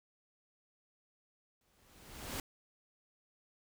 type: noise with exponential growth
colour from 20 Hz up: pink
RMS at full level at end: -38 dBFS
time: 1.61-2.4 s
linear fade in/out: 2 ms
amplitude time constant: 170 ms
effects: none